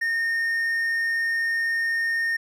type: tone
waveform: triangle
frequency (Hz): 1834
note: A#6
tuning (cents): -29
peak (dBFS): -20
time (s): 0.01-2.37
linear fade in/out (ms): 10
effects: none